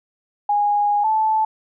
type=tone pair in turn; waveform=sine; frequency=824 / 873 Hz; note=G#5 / A5; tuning=-14 / -14 cents; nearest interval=minor second; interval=100 cents; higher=second; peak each=-15 dBFS; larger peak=neither; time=0.49-1.04 / 1.04-1.45 s; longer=first; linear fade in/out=5 ms; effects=none